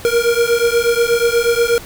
square beating tone pair, 466.2 / 474.5 Hz, A#4 / A#4, 0 / +31 cents, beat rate 8.3 Hz, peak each -16 dBFS, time 0.05-1.78 s, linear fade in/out 0 ms, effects pink hiss -35 dBFS RMS until 1.85 s

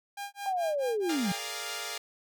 sawtooth tone with tremolo, 805 Hz, G5, 46 cents sharp, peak -31 dBFS, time 0.17-1.41 s, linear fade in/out 5 ms, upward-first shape sine, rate 4.6 Hz, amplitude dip 100%
sine linear sweep, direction down, 796 to 170 Hz, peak -27 dBFS, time 0.46-1.32 s, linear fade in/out 2 ms
5% pulse chord, Bb dominant seventh, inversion third, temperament equal, 415.3 / 466.2 / 587.3 / 698.5 Hz, Ab4 / Bb4 / D5 / F5, 0 / 0 / 0 / 0 cents, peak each -30 / -30 / -30 / -27 dBFS, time 1.09-1.98 s, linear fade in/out 5 ms
effects none

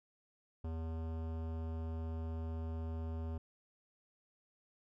sine tone with hard clipping, 81.1 Hz, E2, 28 cents flat, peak -40 dBFS, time 0.64-3.38 s, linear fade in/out 5 ms, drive 18 dB, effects none

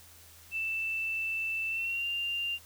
sine tone with pitch glide, 2656 to 2790 Hz, E7 to F7, +12 to -2 cents, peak -30 dBFS, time 0.51-2.59 s, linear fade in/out 50 ms, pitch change +86 cents, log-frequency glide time 1.69-2.07 s, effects added 83 Hz sine -59 dBFS peak until 2.65 s + white hiss -55 dBFS RMS until 2.65 s

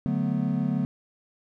triangle chord, B minor seventh, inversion first, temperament equal, 146.83 / 185 / 220 / 246.9 Hz, D3 / F#3 / A3 / B3, 0 / 0 / 0 / 0 cents, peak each -27 dBFS, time 0.06-0.85 s, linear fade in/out 0 ms, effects none

